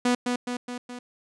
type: tone with echo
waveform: sawtooth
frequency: 245.8 Hz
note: B3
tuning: 8 cents flat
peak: -16 dBFS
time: 0.05-0.15 s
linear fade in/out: 5 ms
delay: 210 ms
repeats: 4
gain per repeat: -4 dB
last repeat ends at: 0.99 s
effects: resampled to 22050 Hz